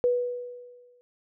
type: tone with exponential decay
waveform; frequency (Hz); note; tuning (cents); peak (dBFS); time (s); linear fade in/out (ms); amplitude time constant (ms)
sine; 490; B4; -14; -18; 0.04-1.01; 0; 210
effects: none